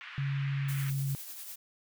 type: band-pass noise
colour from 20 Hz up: white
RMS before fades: -46 dBFS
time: 0.01-0.9 s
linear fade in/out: 0 ms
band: 1300 to 2600 Hz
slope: 24 dB/octave
type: tone with pitch glide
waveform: sine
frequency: 138.7 to 137.82 Hz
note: C#3 to C#3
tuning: +1 to -10 cents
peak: -29 dBFS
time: 0.18-1.15 s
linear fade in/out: 0 ms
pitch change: -11 cents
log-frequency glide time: 0.59-0.85 s
type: noise with tremolo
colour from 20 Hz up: blue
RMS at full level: -42 dBFS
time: 0.68-1.56 s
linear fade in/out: 10 ms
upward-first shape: triangle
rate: 10 Hz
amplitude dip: 40%
effects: none